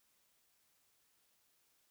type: silence
effects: white hiss -75 dBFS RMS until 1.9 s